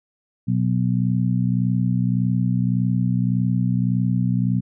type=harmonic tone; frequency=61.74 Hz; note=B1; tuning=in tune; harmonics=2 / 3 / 4; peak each=-20 / -21 / -26 dBFS; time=0.47-4.61 s; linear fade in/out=20 ms; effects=none